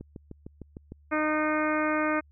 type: click train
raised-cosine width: 3 ms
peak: -27 dBFS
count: 7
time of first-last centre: 0.01-0.92 s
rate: 6.59 Hz
type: harmonic tone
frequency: 306.7 Hz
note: D#4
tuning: 25 cents flat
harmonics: 1 / 2 / 3 / 4 / 5 / 6 / 7 / 8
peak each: -28 / -30 / -36 / -31 / -33 / -38 / -36 / -40 dBFS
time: 1.11-2.21 s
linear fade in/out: 20 ms
effects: added 73 Hz sine -55 dBFS peak until 2.31 s